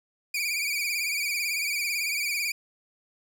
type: tone with vibrato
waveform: sawtooth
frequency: 2349 Hz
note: D7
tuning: in tune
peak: -23 dBFS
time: 0.34-2.52 s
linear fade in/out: 5 ms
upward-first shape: sine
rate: 18 Hz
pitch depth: 77 cents each way
effects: none